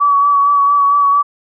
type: tone with vibrato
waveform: sine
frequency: 1138 Hz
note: C#6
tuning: 45 cents sharp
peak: -8 dBFS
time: 0-1.23 s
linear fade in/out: 20 ms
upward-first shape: sine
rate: 4.4 Hz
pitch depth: 25 cents each way
effects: none